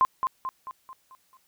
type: tone with echo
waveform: sine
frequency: 1046.5 Hz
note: C6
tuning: in tune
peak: -16 dBFS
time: 0.01-0.05 s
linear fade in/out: 0 ms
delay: 220 ms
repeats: 6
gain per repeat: -6 dB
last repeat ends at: 1.37 s
effects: white hiss -67 dBFS RMS until 1.47 s